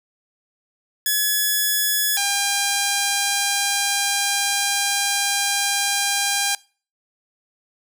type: tone pair in turn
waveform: 5% pulse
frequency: 1700 / 802.3 Hz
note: G#6 / G5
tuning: +40 / +40 cents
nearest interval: octave + minor second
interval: 1300 cents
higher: first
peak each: -7 dBFS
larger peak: neither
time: 1.06-2.17 / 2.17-6.55 s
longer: second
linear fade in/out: 2 ms
effects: noise-tail reverb RT60 0.4 s tail -24 dB re dry